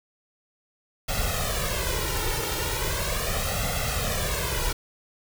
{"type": "noise with flanger", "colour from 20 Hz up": "pink", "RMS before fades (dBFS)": -27, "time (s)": [1.08, 4.73], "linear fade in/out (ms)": 10, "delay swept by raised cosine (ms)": [1.5, 2.21], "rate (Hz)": 0.38, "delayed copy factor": 0.9, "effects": []}